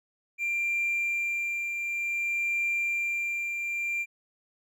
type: tone with tremolo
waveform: triangle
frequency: 2376 Hz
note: D7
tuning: 20 cents sharp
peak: -22 dBFS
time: 0.38-4.06 s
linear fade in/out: 50 ms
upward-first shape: triangle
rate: 0.55 Hz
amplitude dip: 50%
effects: tanh soft clip ceiling -21 dBFS